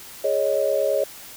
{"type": "chord", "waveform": "sine", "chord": "Ab suspended fourth", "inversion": "none", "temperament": "just", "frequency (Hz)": [415.3, 553.7, 623], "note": ["Ab4", "Db5", "Eb5"], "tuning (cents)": [0, -2, 2], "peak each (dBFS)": [-26, -21, -23], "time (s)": [0.24, 1.04], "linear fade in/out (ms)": 5, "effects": ["white hiss -41 dBFS RMS until 1.36 s"]}